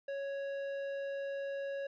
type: tone with tanh clipping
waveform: sine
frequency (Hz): 554.4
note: C#5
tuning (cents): 0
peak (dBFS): -38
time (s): 0.08-1.87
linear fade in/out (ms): 5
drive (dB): 11
effects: none